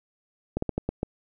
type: slowing click train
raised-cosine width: 2 ms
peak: -13 dBFS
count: 6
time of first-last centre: 0.57-1.031 s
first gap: 54 ms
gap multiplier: 1.27
effects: none